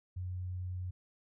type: tone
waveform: sine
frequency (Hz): 91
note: F#2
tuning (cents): -28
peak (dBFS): -36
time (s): 0.16-0.91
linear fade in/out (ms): 10
effects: none